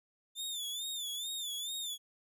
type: tone with vibrato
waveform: sawtooth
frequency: 3541 Hz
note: A7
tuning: 10 cents sharp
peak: -34 dBFS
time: 0.35-1.98 s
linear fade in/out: 50 ms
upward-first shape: sine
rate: 2.3 Hz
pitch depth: 100 cents each way
effects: none

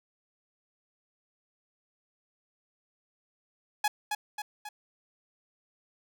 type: tone with echo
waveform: sawtooth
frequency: 840 Hz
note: G#5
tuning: 19 cents sharp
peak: -20 dBFS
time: 3.84-3.88 s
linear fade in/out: 5 ms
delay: 270 ms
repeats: 3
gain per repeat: -5 dB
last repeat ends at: 4.69 s
effects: none

